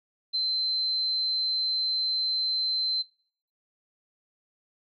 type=tone; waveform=sine; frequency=4090 Hz; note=C8; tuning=40 cents flat; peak=-24 dBFS; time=0.33-3.03 s; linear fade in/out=20 ms; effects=noise-tail reverb RT60 0.6 s tail -24 dB re dry